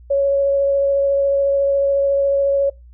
sine tone with vibrato, 556 Hz, C#5, 5 cents sharp, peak -13 dBFS, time 0.1-2.7 s, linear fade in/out 10 ms, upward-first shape sine, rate 14 Hz, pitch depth 9 cents each way, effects noise-tail reverb RT60 0.2 s tail -21 dB re dry + added 60 Hz sine -40 dBFS peak until 2.93 s

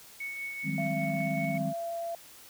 sine tone with tremolo, 2217 Hz, C#7, in tune, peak -33 dBFS, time 0.2-1.58 s, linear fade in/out 5 ms, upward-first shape triangle, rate 5.1 Hz, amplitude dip 40%
sine chord, Ab dominant seventh, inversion second, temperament equal with one note detuned, 155.56 / 185 / 202.3 / 261.6 Hz, Eb3 / Gb3 / Ab3 / C4, 0 / 0 / -45 / 0 cents, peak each -33 / -36 / -35 / -35 dBFS, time 0.63-1.74 s, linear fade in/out 50 ms
sine tone, 677 Hz, E5, 46 cents sharp, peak -32 dBFS, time 0.78-2.15 s, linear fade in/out 2 ms
effects tanh soft clip ceiling -18 dBFS + white hiss -52 dBFS RMS until 2.49 s

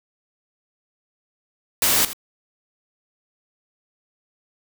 white noise with echo, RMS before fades -18 dBFS, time 1.82-2.05 s, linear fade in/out 2 ms, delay 82 ms, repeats 1, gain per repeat -14 dB, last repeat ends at 2.132 s, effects none

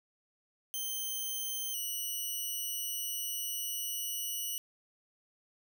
5% pulse tone pair in turn, 3121 / 2940 Hz, G7 / F#7, -8 / -12 cents, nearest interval minor second, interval 104 cents, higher first, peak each -26 dBFS, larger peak neither, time 0.74-1.74 / 1.74-4.58 s, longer second, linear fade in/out 0 ms, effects none

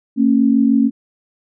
sine tone pair together, 227.2 / 273.7 Hz, A#3 / C#4, -44 / -22 cents, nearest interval minor third, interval 322 cents, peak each -13 dBFS, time 0.16-0.91 s, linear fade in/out 50 ms, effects none

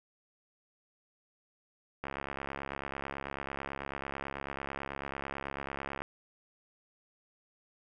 click train, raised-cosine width 0.5 ms, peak -22 dBFS, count 276, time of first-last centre 2.04-6.02 s, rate 69.1 Hz, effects none

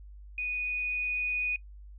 sine tone with level ramp, 2477 Hz, D#7, 8 cents flat, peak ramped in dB -30 to -27 dBFS, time 0.38-1.56 s, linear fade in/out 2 ms, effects noise-tail reverb RT60 0.1 s tail -22 dB re dry + added 50 Hz sine -45 dBFS peak until 1.98 s

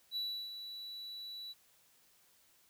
triangle tone with ADSR envelope, 3940 Hz, B7, 5 cents flat, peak -33 dBFS, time 0.11-1.54 s, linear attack 53 ms, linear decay 330 ms, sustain -9 dB, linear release 29 ms, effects white hiss -68 dBFS RMS until 2.69 s

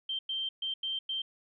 sine tone bursts at uneven times, 3140 Hz, G7, 2 cents sharp, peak -31 dBFS, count 5, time 0.09-0.19 / 0.29-0.49 / 0.62-0.74 / 0.83-0.99 / 1.09-1.22 s, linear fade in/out 5 ms, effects none

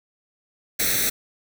white noise with comb filter, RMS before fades -22 dBFS, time 0.79-1.1 s, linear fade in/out 10 ms, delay 0.5 ms, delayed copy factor +0.8, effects none

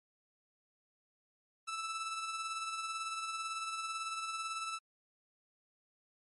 sawtooth tone with tremolo, 1318.5 Hz, E6, in tune, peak -32 dBFS, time 1.67-4.79 s, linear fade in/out 20 ms, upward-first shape sine, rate 18 Hz, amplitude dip 40%, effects MP3 48 kbps

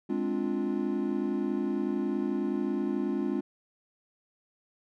triangle chord, D half-diminished seventh, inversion second, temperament equal with one note detuned, 207.7 / 261.6 / 292.5 / 349.2 Hz, Ab3 / C4 / D4 / F4, 0 / 0 / -7 / 0 cents, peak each -31 dBFS, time 0.09-3.41 s, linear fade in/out 10 ms, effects none

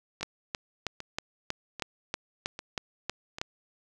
two click trains, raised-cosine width 0.2 ms, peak -13 / -21 dBFS, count 11 / 5, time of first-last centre 0.23-3.415 / 0.21-3.385 s, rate 3.14 / 1.26 Hz, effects none

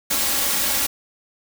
white noise with comb filter, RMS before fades -21 dBFS, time 0.1-0.87 s, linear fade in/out 10 ms, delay 3.6 ms, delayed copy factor +0.55, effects none

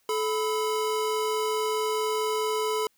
square tone pair together, 432.8 / 995 Hz, A4 / B5, -29 / +13 cents, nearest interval octave + major second, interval 1442 cents, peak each -27 / -31 dBFS, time 0.09-2.87 s, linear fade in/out 2 ms, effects white hiss -68 dBFS RMS until 2.97 s

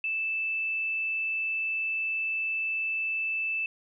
sine tone, 2637 Hz, E7, in tune, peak -27 dBFS, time 0.04-3.66 s, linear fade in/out 2 ms, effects none

